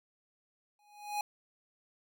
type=tone with exponential growth; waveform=square; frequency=830 Hz; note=G#5; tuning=1 cent flat; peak=-30 dBFS; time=0.79-1.21 s; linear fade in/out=2 ms; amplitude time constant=90 ms; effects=none